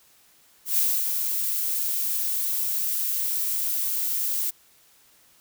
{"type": "noise with ADSR envelope", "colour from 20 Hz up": "violet", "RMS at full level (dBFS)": -21, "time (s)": [0.65, 4.51], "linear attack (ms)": 120, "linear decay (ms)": 270, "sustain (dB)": -5, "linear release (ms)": 16, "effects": ["white hiss -58 dBFS RMS until 5.4 s"]}